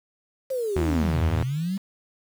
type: linear two-way sweep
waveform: sine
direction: down then up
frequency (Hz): 542 to 80.6 to 200.5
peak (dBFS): -24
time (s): 0.5-1.78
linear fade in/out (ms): 10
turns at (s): 1.25
type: tone with vibrato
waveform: sawtooth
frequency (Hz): 80.4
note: E2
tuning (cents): -43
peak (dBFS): -19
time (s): 0.76-1.43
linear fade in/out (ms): 0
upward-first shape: triangle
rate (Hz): 11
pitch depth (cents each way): 53
effects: low-pass 3000 Hz 12 dB/octave + 7-bit